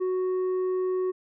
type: tone with tanh clipping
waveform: triangle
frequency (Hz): 370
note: F#4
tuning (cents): 0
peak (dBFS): -25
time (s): 0-1.12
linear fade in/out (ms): 20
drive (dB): 9
effects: none